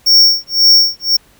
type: tone with tremolo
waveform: square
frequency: 5490 Hz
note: F8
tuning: 31 cents flat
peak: -4 dBFS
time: 0.06-1.17 s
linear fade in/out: 10 ms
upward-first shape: sine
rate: 1.9 Hz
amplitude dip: 100%
effects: pink hiss -49 dBFS RMS until 1.39 s

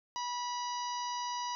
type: harmonic tone with a mistuned harmonic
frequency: 975 Hz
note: B5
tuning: 23 cents flat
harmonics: 1 / 2 / 3 / 4 / 5 / 6 / 7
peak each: -35 / -48 / -47 / -49 / -45 / -47 / -58 dBFS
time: 0.16-1.55 s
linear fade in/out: 0 ms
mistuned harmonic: 7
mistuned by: -89 cents
effects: none

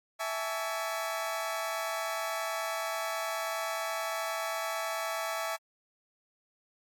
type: chord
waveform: 25% pulse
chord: A major seventh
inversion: second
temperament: equal with one note detuned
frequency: 659.3 / 830.6 / 880 / 1133.3 Hz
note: E5 / G#5 / A5 / C#6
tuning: 0 / 0 / 0 / +38 cents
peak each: -31 / -37 / -37 / -35 dBFS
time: 0.19-5.57 s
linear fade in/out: 20 ms
effects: AAC 64 kbps

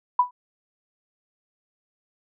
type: tone with exponential decay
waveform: sine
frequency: 987.8 Hz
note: B5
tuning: in tune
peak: -11 dBFS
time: 0.19-0.31 s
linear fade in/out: 5 ms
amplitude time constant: 26 ms
effects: none

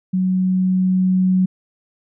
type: tone with level ramp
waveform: sine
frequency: 185.6 Hz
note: F#3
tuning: 6 cents sharp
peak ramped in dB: -15 to -12 dBFS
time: 0.13-1.46 s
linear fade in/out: 10 ms
effects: none

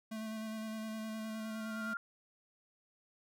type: tone with vibrato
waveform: square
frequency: 219.1 Hz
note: A3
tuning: 7 cents flat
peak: -40 dBFS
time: 0.11-1.94 s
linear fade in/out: 10 ms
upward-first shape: square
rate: 9.7 Hz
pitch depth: 14 cents each way
type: tone with exponential growth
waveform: sine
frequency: 1396.9 Hz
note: F6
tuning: in tune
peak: -35 dBFS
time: 1-1.97 s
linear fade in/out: 1 ms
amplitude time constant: 210 ms
effects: none

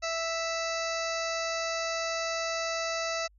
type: harmonic tone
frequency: 659.3 Hz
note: E5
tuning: in tune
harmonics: 1 / 2 / 3 / 4 / 6 / 7 / 8 / 9 / 10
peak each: -33 / -36 / -38 / -39 / -41 / -41 / -42 / -43 / -43 dBFS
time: 0.02-3.28 s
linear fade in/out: 20 ms
effects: added 50 Hz sine -58 dBFS peak until 3.38 s

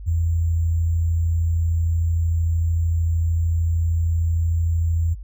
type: tone with sample-and-hold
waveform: sine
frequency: 83.2 Hz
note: E2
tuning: 17 cents sharp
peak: -17 dBFS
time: 0.06-5.15 s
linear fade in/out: 20 ms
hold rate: 7350 Hz
effects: added 50 Hz sine -32 dBFS peak until 5.23 s

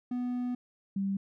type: tone pair in turn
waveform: triangle / sine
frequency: 246.9 / 195.96 Hz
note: B3 / G3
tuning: 0 / 0 cents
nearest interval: major third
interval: 400 cents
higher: first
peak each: -28 dBFS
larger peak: neither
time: 0.11-0.55 / 0.96-1.17 s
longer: first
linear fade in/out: 5 ms
effects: none

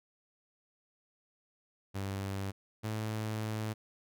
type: tone pair in turn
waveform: sawtooth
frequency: 98 / 108.56 Hz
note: G2 / A2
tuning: 0 / -23 cents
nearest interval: major second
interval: 177 cents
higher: second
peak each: -31 / -30 dBFS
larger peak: second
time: 1.94-2.52 / 2.83-3.74 s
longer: second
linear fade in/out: 20 ms
effects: none

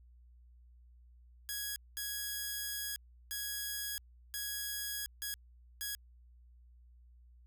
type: tone bursts at uneven times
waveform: 5% pulse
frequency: 1661.2 Hz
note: G#6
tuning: in tune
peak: -26 dBFS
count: 6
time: 1.49-1.76 / 1.97-2.96 / 3.31-3.98 / 4.34-5.06 / 5.22-5.34 / 5.81-5.95 s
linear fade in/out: 0 ms
effects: added 60 Hz sine -57 dBFS peak until 7.46 s

